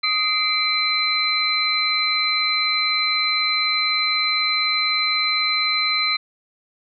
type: tone cluster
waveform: sine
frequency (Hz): 1250 / 2082 / 2327 / 4056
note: D#6 / C7 / D7 / B7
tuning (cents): +8 / -9 / -17 / +45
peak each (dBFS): -26 / -26 / -25 / -20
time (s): 0.03-6.17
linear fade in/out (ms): 10
effects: none